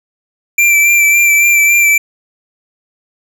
square tone with vibrato, 2349 Hz, D7, in tune, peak -7 dBFS, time 0.58-1.98 s, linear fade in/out 5 ms, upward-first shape sine, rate 3.6 Hz, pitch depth 24 cents each way, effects none

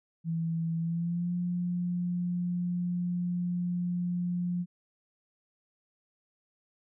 sine tone with pitch glide, 164.81 to 176.64 Hz, E3 to F3, 0 to +20 cents, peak -28 dBFS, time 0.24-4.66 s, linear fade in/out 50 ms, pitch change +120 cents, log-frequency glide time 0.78-1.34 s, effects none

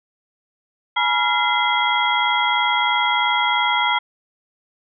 sine tone cluster, 845 / 968 / 1379 / 2055 / 3288 Hz, G#5 / B5 / F6 / C7 / G#7, +30 / -35 / -22 / -32 / -18 cents, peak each -24 / -21 / -23 / -22 / -23 dBFS, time 0.96-3.99 s, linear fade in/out 10 ms, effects none

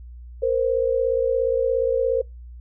sine tone pair together, 466.2 / 523.3 Hz, A#4 / C5, 0 / 0 cents, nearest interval major second, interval 200 cents, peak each -21 dBFS, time 0.42-2.22 s, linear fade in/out 10 ms, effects noise-tail reverb RT60 0.2 s tail -25 dB re dry + added 60 Hz sine -37 dBFS peak until 2.6 s

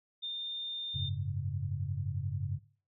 sine tone, 3619 Hz, A7, 48 cents sharp, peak -35 dBFS, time 0.22-1.1 s, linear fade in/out 20 ms
sine chord, F# suspended second, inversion none, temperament equal, 92.5 / 103.83 / 138.59 Hz, F#2 / G#2 / C#3, 0 / 0 / 0 cents, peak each -37 / -38 / -36 dBFS, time 0.94-2.59 s, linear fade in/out 20 ms
effects noise-tail reverb RT60 0.4 s tail -17 dB re dry

